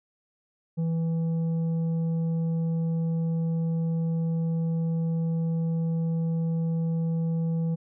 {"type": "tone with tanh clipping", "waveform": "sine", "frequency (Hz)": 164.4, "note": "E3", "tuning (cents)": -4, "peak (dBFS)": -25, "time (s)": [0.77, 7.76], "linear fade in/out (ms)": 20, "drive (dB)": 6, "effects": []}